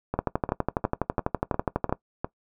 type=two click trains; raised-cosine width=1 ms; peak=-13 / -9 dBFS; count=7 / 22; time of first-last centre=0.14-2.245 / 0.19-1.926 s; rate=2.85 / 12.1 Hz; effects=noise-tail reverb RT60 0.1 s tail -19 dB re dry